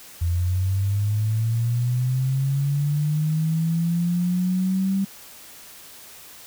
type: linear sweep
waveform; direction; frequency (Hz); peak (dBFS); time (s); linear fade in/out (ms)
sine; up; 84 to 196; -19; 0.21-5.05; 10
effects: white hiss -44 dBFS RMS until 6.46 s